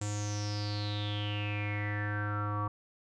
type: tone with low-pass filter sweep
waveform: square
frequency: 103.83 Hz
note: G#2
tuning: in tune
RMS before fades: -34 dBFS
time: 0.01-2.68 s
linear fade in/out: 5 ms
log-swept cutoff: 7500 to 1100 Hz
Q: 9.5
effects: none